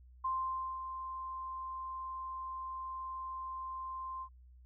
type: tone with ADSR envelope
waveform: sine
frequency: 1046.5 Hz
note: C6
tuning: in tune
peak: -31 dBFS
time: 0.24-4.29 s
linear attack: 10 ms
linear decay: 540 ms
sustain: -8 dB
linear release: 72 ms
effects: added 62 Hz sine -55 dBFS peak until 4.65 s